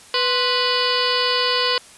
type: harmonic tone with a mistuned harmonic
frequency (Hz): 493.9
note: B4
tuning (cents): 0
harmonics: 1 / 2 / 3 / 4 / 5 / 6 / 7 / 8 / 9 / 10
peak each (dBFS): -24 / -24 / -28 / -29 / -30 / -24 / -30 / -30 / -24 / -28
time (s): 0.14-1.78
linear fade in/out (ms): 2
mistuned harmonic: 2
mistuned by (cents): +97
effects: white hiss -45 dBFS RMS until 1.97 s + resampled to 24000 Hz